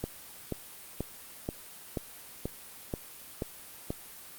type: click train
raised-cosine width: 2 ms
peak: -18 dBFS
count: 9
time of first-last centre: 0.04-3.905 s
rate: 2.07 Hz
effects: white hiss -48 dBFS RMS until 4.38 s + Opus 32 kbps